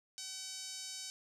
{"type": "tone with band-pass filter", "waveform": "5% pulse", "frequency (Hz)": 760, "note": "F#5", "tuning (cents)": 46, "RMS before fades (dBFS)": -45, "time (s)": [0.18, 1.1], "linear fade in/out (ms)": 0, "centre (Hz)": 5600, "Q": 1.3, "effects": []}